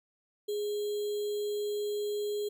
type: tone with sample-and-hold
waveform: sine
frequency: 415.3 Hz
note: G#4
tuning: in tune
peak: -30 dBFS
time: 0.48-2.49 s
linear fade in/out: 10 ms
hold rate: 3675 Hz
effects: none